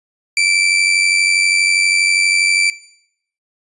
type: tone with amplitude modulation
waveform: sawtooth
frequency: 2335 Hz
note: D7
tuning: 11 cents flat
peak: -6 dBFS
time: 0.37-2.7 s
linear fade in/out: 2 ms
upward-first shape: sine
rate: 92.4 Hz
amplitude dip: 55%
effects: noise-tail reverb RT60 0.7 s tail -18 dB re dry + resampled to 24000 Hz